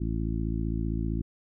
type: harmonic tone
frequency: 55.4 Hz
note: A1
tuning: 13 cents sharp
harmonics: 1 / 2 / 3 / 4 / 5 / 6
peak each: -30 / -33 / -35 / -36 / -37 / -38 dBFS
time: 0-1.22 s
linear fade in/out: 10 ms
effects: none